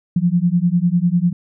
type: beating tone pair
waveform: sine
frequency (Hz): 170 / 180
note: F3 / F#3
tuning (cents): -46 / -47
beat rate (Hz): 10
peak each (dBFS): -16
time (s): 0.16-1.33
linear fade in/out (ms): 5
effects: none